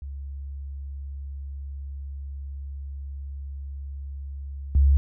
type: tone with level steps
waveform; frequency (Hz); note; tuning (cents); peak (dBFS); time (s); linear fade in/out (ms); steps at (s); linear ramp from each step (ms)
sine; 69.3; C#2; 0; -32 / -14; 0.02-4.97; 0; 4.75; 2
effects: none